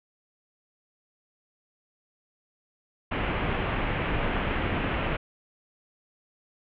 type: low-pass noise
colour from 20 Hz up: pink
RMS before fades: -28 dBFS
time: 3.11-5.17 s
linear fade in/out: 10 ms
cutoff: 3000 Hz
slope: 48 dB/octave
effects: none